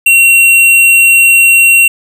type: tone with hard clipping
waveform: sine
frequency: 2739 Hz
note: F7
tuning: 34 cents flat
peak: -4 dBFS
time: 0.06-1.88 s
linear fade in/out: 5 ms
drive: 13 dB
effects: none